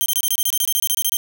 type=tone bursts; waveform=5% pulse; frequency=3153 Hz; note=G7; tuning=9 cents sharp; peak=-8 dBFS; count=16; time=0.01-1.169 s; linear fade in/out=0 ms; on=49 ms; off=25 ms; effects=none